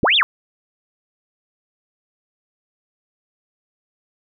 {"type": "linear two-way sweep", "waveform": "sine", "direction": "up then down", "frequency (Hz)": [85, 3800, 961], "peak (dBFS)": -12, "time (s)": [0.03, 0.23], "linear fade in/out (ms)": 0, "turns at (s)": 0.16, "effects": []}